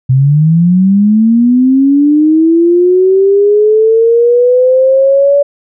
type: linear sweep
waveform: sine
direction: up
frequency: 126.7 to 574 Hz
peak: -4 dBFS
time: 0.09-5.43 s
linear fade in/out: 10 ms
effects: none